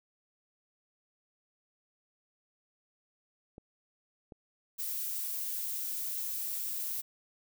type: clicks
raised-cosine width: 2 ms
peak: -34 dBFS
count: 2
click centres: 3.581 / 4.322 s
type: noise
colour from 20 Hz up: violet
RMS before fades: -36 dBFS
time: 4.78-7.02 s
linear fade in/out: 20 ms
effects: none